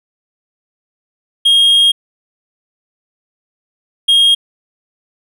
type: tone bursts at uneven times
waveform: triangle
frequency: 3249 Hz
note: G#7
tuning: 39 cents flat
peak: -5 dBFS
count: 2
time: 1.45-1.92 / 4.08-4.35 s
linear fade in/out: 10 ms
effects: none

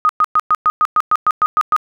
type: tone bursts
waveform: sine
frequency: 1244.5 Hz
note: D#6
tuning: in tune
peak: -9 dBFS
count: 12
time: 0.05-1.764 s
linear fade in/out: 0 ms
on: 42 ms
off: 110 ms
effects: none

